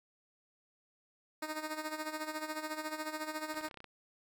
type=tone with tremolo; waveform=10% pulse; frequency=309.3 Hz; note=D#4; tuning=10 cents flat; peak=-27 dBFS; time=1.42-3.69 s; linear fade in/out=5 ms; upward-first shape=sine; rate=14 Hz; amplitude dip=70%
type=clicks; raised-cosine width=0.3 ms; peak=-33 dBFS; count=10; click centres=3.543 / 3.574 / 3.611 / 3.649 / 3.682 / 3.712 / 3.743 / 3.773 / 3.804 / 3.843 s
effects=none